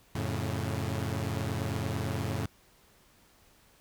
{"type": "chord", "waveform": "sawtooth", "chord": "F augmented", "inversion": "none", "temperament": "equal with one note detuned", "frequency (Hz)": [89.55, 110, 138.59], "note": ["F2", "A2", "C#3"], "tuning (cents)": [44, 0, 0], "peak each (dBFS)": [-31, -30, -32], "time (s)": [0.15, 2.46], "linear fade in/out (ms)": 5, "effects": ["pink hiss -62 dBFS RMS until 3.8 s"]}